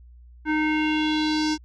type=tone with low-pass filter sweep; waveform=square; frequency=307.7 Hz; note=D#4; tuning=19 cents flat; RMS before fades=-23 dBFS; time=0.45-1.58 s; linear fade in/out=50 ms; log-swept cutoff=1800 to 5600 Hz; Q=3.6; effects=added 60 Hz sine -45 dBFS peak until 1.64 s